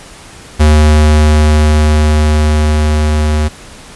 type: tone with level ramp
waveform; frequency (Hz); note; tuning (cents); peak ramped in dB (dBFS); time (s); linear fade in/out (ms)
square; 76.1; D#2; -38; -4 to -10; 0.59-3.49; 20
effects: pink hiss -34 dBFS RMS until 3.95 s + resampled to 24000 Hz